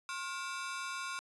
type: ring-modulated tone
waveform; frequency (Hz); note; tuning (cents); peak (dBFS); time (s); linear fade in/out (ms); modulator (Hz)
sawtooth; 1246; D#6; +2; -31; 0.09-1.19; 0; 173
effects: resampled to 22050 Hz